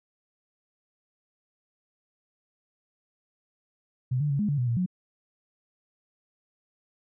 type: tone with pitch steps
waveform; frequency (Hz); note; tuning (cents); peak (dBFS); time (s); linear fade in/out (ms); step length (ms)
sine; 127.1 / 147.5 / 139.9 / 208.3 / 144.2 / 123.6 / 117.6 / 182; C3 / D3 / C#3 / G#3 / D3 / B2 / A#2 / F#3; -50 / +8 / +16 / +5 / -31 / +2 / +16 / -28; -23; 4.11-4.862; 10; 94
effects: none